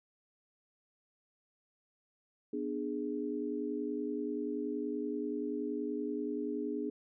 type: chord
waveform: sine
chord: G# diminished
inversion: first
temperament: equal with one note detuned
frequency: 246.9 / 297.4 / 415.3 Hz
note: B3 / D4 / G#4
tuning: 0 / +22 / 0 cents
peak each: -39 / -37 / -38 dBFS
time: 2.53-6.9 s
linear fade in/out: 5 ms
effects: none